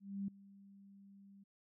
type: tone with ADSR envelope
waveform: sine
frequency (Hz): 197.8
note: G3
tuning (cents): +16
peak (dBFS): -36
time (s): 0-1.44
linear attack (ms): 280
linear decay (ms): 4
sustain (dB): -21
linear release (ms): 12
effects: none